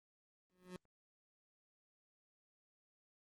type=tone with exponential growth; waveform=25% pulse; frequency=182 Hz; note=F#3; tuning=28 cents flat; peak=-40 dBFS; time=0.5-0.76 s; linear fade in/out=0 ms; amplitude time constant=56 ms; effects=Opus 24 kbps

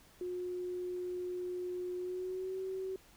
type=tone with pitch glide; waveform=sine; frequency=360 to 378.8 Hz; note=F#4 to F#4; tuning=-47 to +41 cents; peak=-36 dBFS; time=0.21-2.96 s; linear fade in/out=2 ms; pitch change=+88 cents; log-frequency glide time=1.97-2.58 s; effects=pink hiss -62 dBFS RMS until 3.16 s

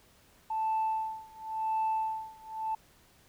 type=tone with tremolo; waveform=sine; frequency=880 Hz; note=A5; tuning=in tune; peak=-25 dBFS; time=0.5-2.75 s; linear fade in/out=5 ms; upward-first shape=sine; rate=0.93 Hz; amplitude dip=95%; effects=tanh soft clip ceiling -24 dBFS + pink hiss -62 dBFS RMS until 3.28 s

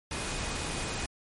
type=tone in noise; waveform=sine; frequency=2489 Hz; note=D#7; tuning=in tune; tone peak=-45 dBFS; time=0.11-1.06 s; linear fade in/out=2 ms; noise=pink; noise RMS=-34 dBFS; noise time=0.11-1.06 s; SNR=-14 dB; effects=MP3 48 kbps

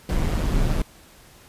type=noise with amplitude modulation; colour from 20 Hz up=brown; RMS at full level=-19 dBFS; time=0.09-0.82 s; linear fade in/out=2 ms; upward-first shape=sine; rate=156 Hz; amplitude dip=50%; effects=pink hiss -50 dBFS RMS until 1.48 s + resampled to 32000 Hz

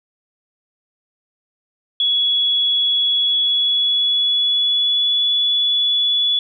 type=tone with pitch glide; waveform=sine; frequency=3370 to 3421 Hz; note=G#7 to A7; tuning=+25 to -49 cents; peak=-14 dBFS; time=2-6.39 s; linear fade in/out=2 ms; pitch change=+26 cents; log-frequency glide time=3.19-5.21 s; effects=none

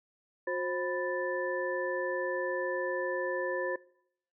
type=tone cluster; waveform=sine; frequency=362.2 / 530 / 993 / 1760 Hz; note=F#4 / C5 / B5 / A6; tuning=-37 / +22 / +9 / 0 cents; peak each=-36 / -33 / -40 / -36 dBFS; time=0.47-3.76 s; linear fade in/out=5 ms; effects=noise-tail reverb RT60 0.7 s tail -22 dB re dry

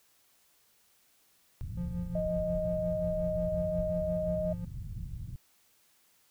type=low-pass noise; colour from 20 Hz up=white; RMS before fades=-39 dBFS; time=1.61-5.36 s; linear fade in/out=0 ms; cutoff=120 Hz; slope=24 dB/octave
type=tone with tremolo; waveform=triangle; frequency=174.61 Hz; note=F3; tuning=in tune; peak=-30 dBFS; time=1.77-4.65 s; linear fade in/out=5 ms; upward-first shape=sine; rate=5.6 Hz; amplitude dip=60%
type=tone; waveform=sine; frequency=622 Hz; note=D#5; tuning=1 cent flat; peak=-30 dBFS; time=2.15-4.53 s; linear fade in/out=5 ms
effects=white hiss -67 dBFS RMS until 6.3 s

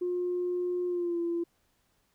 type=tone with pitch glide; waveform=sine; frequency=356.9 to 340.8 Hz; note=F4 to F4; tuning=+38 to -42 cents; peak=-27 dBFS; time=0.01-1.44 s; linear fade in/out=10 ms; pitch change=-80 cents; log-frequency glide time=0.87-1.19 s; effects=tanh soft clip ceiling -23 dBFS + pink hiss -72 dBFS RMS until 2.14 s

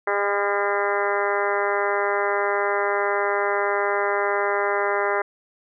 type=harmonic tone with a mistuned harmonic; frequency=202.4 Hz; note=G#3; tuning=44 cents flat; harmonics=2 / 3 / 4 / 5 / 6 / 7 / 8 / 9 / 10; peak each=-25 / -27 / -28 / -29 / -30 / -30 / -31 / -32 / -32 dBFS; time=0.07-5.22 s; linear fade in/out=5 ms; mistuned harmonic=7; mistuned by=-24 cents; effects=none

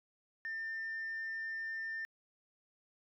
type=tone; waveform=sine; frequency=1798 Hz; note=A6; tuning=37 cents sharp; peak=-36 dBFS; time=0.45-2.05 s; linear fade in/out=0 ms; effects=tanh soft clip ceiling -35 dBFS

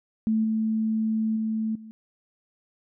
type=tone with level steps; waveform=sine; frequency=220 Hz; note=A3; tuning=in tune; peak=-20 / -22 / -24 / -40 dBFS; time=0.27-1.91 s; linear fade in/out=0 ms; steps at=0.44 / 1.36 / 1.75 s; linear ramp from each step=5 ms; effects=none

